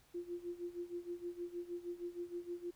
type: tone with tremolo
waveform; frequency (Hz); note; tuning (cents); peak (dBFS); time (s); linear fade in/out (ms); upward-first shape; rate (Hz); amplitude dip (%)
sine; 349.2; F4; 0; -38; 0.14-2.71; 10; sine; 6.4; 85
effects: pink hiss -68 dBFS RMS until 2.75 s